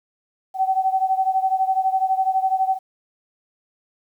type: beating tone pair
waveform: sine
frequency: 758 / 770 Hz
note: F#5 / G5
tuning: +42 / -31 cents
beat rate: 12 Hz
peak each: -19 / -22 dBFS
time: 0.54-2.79 s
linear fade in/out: 50 ms
effects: 9-bit